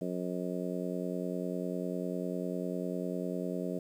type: harmonic tone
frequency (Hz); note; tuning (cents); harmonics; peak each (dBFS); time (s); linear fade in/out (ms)
90; F#2; -47; 2 / 3 / 4 / 5 / 6 / 7; -37 / -39 / -40 / -41 / -42 / -42; 0.01-3.79; 5
effects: 10-bit